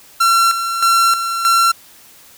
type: tone with tremolo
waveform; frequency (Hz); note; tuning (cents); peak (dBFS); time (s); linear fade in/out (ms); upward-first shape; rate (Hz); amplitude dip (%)
45% pulse; 1359; F6; -48; -10; 0.2-1.72; 10; square; 1.6; 60
effects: white hiss -44 dBFS RMS until 2.37 s